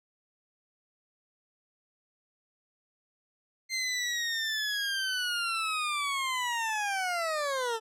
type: linear sweep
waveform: 20% pulse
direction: down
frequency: 2093 to 435.5 Hz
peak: -24 dBFS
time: 3.69-7.8 s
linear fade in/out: 50 ms
effects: low-pass 10000 Hz 12 dB/octave